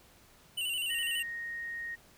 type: tone with vibrato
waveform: square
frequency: 2872 Hz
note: F7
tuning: 48 cents sharp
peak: -32 dBFS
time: 0.57-1.23 s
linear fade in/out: 10 ms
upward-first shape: square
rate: 12 Hz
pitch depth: 61 cents each way
type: tone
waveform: sine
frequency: 1864.7 Hz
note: A#6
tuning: in tune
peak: -36 dBFS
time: 0.89-1.96 s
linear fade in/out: 20 ms
effects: pink hiss -60 dBFS RMS until 2.17 s